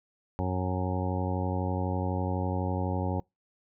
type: harmonic tone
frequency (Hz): 92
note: F#2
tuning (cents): -9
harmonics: 1 / 2 / 3 / 4 / 5 / 6 / 8 / 9 / 10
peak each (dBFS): -30 / -34 / -36 / -39 / -40 / -38 / -41 / -38 / -42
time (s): 0.39-3.2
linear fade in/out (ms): 0
effects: noise-tail reverb RT60 0.2 s tail -26 dB re dry